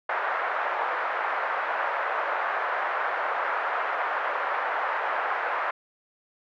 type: band-pass noise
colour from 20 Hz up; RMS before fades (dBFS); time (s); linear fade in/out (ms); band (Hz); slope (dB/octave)
white; -28; 0.09-5.71; 5; 570 to 1600; 24
effects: none